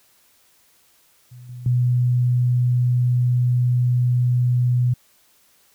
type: tone with level steps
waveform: sine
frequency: 123.47 Hz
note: B2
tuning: in tune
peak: -38 / -32 / -15 dBFS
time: 1.31-4.94 s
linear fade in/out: 10 ms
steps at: 1.49 / 1.66 s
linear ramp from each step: 2 ms
effects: white hiss -58 dBFS RMS until 5.74 s